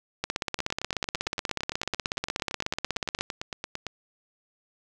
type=two click trains; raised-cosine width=0.2 ms; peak=-10 / -15 dBFS; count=50 / 30; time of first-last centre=0.24-3.21 / 0.59-3.867 s; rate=16.5 / 8.85 Hz; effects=none